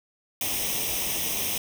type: noise with comb filter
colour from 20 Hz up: white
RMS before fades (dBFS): -28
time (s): 0.41-1.58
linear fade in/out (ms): 2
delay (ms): 0.34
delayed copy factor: +0.75
effects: none